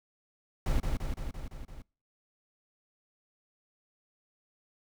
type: noise with echo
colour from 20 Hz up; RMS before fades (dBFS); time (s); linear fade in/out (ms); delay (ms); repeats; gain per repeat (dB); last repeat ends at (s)
brown; -27; 0.66-0.8; 2; 170; 6; -3; 1.82
effects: noise-tail reverb RT60 0.4 s tail -26 dB re dry